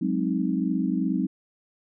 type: chord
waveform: sine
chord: Ab dominant seventh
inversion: third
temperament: equal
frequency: 185 / 207.7 / 261.6 / 311.1 Hz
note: Gb3 / Ab3 / C4 / Eb4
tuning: 0 / 0 / 0 / 0 cents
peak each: -27 / -29 / -27 / -29 dBFS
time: 0.01-1.27 s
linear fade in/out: 10 ms
effects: none